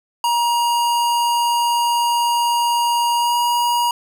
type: tone with pitch glide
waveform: square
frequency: 948 to 956.2 Hz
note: A#5 to A#5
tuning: +29 to +44 cents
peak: -16 dBFS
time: 0.24-3.91 s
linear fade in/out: 2 ms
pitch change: +15 cents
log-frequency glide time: 3.15-3.36 s
effects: none